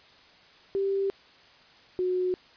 sine tone pair in turn, 392 / 365.6 Hz, G4 / F#4, 0 / -21 cents, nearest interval minor second, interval 121 cents, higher first, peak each -24 dBFS, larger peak neither, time 0.75-1.1 / 1.99-2.34 s, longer neither, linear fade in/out 0 ms, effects white hiss -55 dBFS RMS until 2.56 s + resampled to 11025 Hz

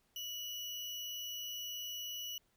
sine tone with sample-and-hold, 2939 Hz, F#7, 12 cents flat, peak -40 dBFS, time 0.16-2.38 s, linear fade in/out 2 ms, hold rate 8820 Hz, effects pink hiss -75 dBFS RMS until 2.56 s

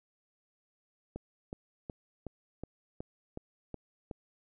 click train, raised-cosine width 2 ms, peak -26 dBFS, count 9, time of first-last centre 1.16-4.112 s, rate 2.71 Hz, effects none

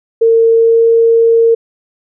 sine tone with pitch glide, 455.7 to 458.6 Hz, A#4 to A#4, -39 to -28 cents, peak -5 dBFS, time 0.21-1.55 s, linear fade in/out 10 ms, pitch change +11 cents, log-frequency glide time 0.52-0.84 s, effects none

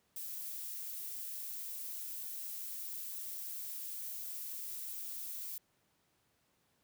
violet noise, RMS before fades -43 dBFS, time 0.16-5.58 s, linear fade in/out 2 ms, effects pink hiss -75 dBFS RMS until 6.83 s + high-pass 80 Hz 12 dB/octave

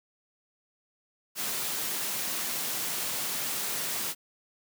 white high-pass noise, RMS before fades -32 dBFS, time 1.35-4.15 s, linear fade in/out 50 ms, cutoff 120 Hz, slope 96 dB/octave, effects none

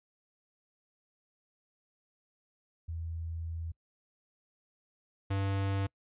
sine / square tone pair in turn, 82.41 / 98 Hz, E2 / G2, 0 / 0 cents, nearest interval minor third, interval 300 cents, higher second, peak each -35 / -30 dBFS, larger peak second, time 2.88-3.72 / 5.3-5.87 s, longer first, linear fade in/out 10 ms, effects noise-tail reverb RT60 0.1 s tail -25 dB re dry + resampled to 8000 Hz

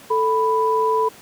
sine tone pair together, 440.7 / 990 Hz, A4 / B5, +3 / +4 cents, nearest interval octave + major second, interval 1401 cents, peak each -19 / -18 dBFS, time 0.1-1.09 s, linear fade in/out 10 ms, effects pink hiss -44 dBFS RMS until 1.21 s + high-pass 150 Hz 12 dB/octave

